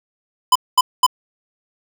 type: tone bursts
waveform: square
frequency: 1008 Hz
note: B5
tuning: 35 cents sharp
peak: -9 dBFS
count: 3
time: 0.52-1.065 s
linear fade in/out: 5 ms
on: 35 ms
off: 220 ms
effects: none